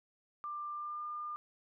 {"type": "tone with pitch glide", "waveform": "sine", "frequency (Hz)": [1188, 1204.6], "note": ["D6", "D6"], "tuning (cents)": [20, 44], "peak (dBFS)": -38, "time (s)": [0.44, 1.36], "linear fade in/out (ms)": 0, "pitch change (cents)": 24, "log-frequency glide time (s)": [0.71, 1.03], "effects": []}